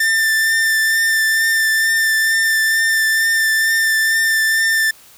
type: tone with vibrato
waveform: 45% pulse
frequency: 1785 Hz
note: A6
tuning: 24 cents sharp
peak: -13 dBFS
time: 0-4.91 s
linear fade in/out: 5 ms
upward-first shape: triangle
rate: 2.2 Hz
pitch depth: 17 cents each way
effects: white hiss -45 dBFS RMS until 5.17 s